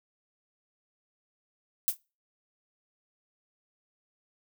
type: noise with exponential decay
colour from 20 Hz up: violet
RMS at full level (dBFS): -21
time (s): 1.88-1.97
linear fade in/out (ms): 0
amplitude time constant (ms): 19
effects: noise-tail reverb RT60 0.3 s tail -24 dB re dry